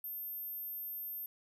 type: tone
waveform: sine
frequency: 13290 Hz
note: G#9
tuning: in tune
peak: -38 dBFS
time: 0.04-1.26 s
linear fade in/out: 2 ms
effects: tanh soft clip ceiling -36 dBFS